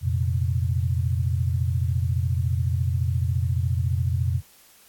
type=chord; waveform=sine; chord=F suspended fourth; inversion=none; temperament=equal; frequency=87.31 / 116.54 / 130.81 Hz; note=F2 / Bb2 / C3; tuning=0 / 0 / 0 cents; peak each=-23 / -26 / -27 dBFS; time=0.01-4.42 s; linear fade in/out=50 ms; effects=white hiss -54 dBFS RMS until 4.88 s + AAC 64 kbps